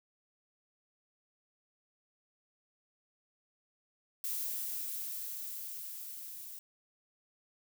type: noise with level ramp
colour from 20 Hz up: violet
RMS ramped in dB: -36 to -47 dBFS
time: 4.24-6.59 s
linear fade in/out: 2 ms
effects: none